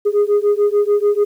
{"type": "beating tone pair", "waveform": "sine", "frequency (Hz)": [408.9, 415.7], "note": ["G#4", "G#4"], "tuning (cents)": [-27, 2], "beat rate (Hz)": 6.8, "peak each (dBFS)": -13, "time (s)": [0.05, 1.25], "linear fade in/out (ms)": 20, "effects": ["tanh soft clip ceiling -9 dBFS", "8-bit"]}